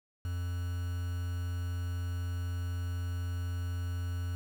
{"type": "tone with quantisation", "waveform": "triangle", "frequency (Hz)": 88, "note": "F2", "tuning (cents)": 14, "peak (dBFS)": -30, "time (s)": [0.25, 4.35], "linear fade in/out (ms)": 0, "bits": 8, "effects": []}